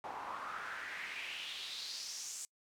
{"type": "noise with band-pass filter sweep", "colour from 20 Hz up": "pink", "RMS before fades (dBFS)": -44, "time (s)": [0.04, 2.45], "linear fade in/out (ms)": 0, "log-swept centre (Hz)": [830, 7500], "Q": 3.7, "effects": ["noise-tail reverb RT60 0.1 s tail -26 dB re dry"]}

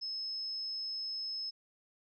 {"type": "tone", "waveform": "sine", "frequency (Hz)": 5190, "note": "E8", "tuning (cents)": -28, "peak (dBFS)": -36, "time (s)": [0.01, 1.51], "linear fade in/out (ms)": 20, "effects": []}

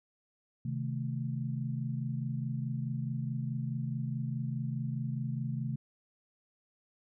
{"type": "chord", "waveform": "sine", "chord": "A diminished", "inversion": "first", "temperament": "equal", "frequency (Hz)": [130.81, 155.56, 220], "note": ["C3", "Eb3", "A3"], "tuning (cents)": [0, 0, 0], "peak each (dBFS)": [-34, -38, -39], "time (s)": [0.65, 5.76], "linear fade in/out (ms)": 5, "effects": []}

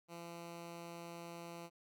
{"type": "tone", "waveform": "10% pulse", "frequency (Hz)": 170, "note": "F3", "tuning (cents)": -46, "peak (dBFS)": -39, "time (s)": [0.08, 1.7], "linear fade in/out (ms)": 50, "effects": []}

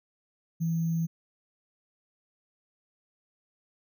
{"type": "tone with sample-and-hold", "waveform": "sine", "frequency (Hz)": 164.81, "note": "E3", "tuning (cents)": 0, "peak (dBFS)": -25, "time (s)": [0.6, 1.07], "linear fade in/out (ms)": 20, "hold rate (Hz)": 6300, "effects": []}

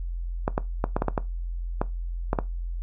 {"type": "clicks", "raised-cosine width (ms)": 1, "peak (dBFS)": -9, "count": 10, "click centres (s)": [0.479, 0.579, 0.841, 0.965, 1.021, 1.083, 1.178, 1.815, 2.331, 2.388], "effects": ["noise-tail reverb RT60 0.2 s tail -18 dB re dry", "added 43 Hz sine -28 dBFS peak until 2.82 s"]}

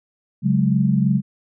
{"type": "chord", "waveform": "sine", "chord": "C# suspended fourth", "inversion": "none", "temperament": "just", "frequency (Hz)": [138.59, 184.79, 207.9], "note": ["C#3", "F#3", "G#3"], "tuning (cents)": [0, -2, 2], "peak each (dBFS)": -19, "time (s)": [0.42, 1.22], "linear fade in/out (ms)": 50, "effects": []}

